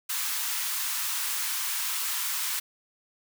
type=high-pass noise; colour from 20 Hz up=white; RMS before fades=-30 dBFS; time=0.09-2.6 s; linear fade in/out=10 ms; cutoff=900 Hz; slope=48 dB/octave; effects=none